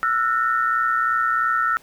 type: tone cluster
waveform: sine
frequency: 1331 / 1454 / 1828 Hz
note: E6 / F#6 / A#6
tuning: +16 / -31 / -34 cents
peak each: -19 / -24 / -27 dBFS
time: 0.03-1.77 s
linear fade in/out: 0 ms
effects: pink hiss -52 dBFS RMS until 1.82 s